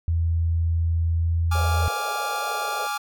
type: tone with pitch glide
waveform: sine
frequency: 83.1 to 83.58 Hz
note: E2 to E2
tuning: +15 to +24 cents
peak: -19 dBFS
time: 0.08-1.88 s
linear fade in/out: 0 ms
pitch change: +9 cents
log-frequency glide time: 1.21-1.26 s
type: chord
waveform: 45% pulse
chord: D diminished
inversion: second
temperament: equal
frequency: 830.6 / 1174.7 / 1396.9 Hz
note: Ab5 / D6 / F6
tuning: 0 / 0 / 0 cents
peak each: -29 / -30 / -31 dBFS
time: 1.51-2.98 s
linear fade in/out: 10 ms
type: band-pass noise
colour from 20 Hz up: white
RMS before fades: -35 dBFS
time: 1.55-2.87 s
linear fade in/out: 2 ms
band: 420 to 780 Hz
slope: 96 dB/octave
effects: none